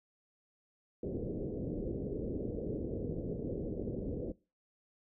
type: low-pass noise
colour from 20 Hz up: white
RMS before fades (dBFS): -38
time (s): 1.03-4.32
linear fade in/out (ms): 5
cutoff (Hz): 500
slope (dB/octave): 48
effects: noise-tail reverb RT60 0.3 s tail -21 dB re dry